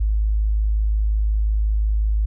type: tone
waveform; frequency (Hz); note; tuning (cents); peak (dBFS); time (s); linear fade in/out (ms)
sine; 52.8; G#1; +29; -16; 0-2.26; 10
effects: none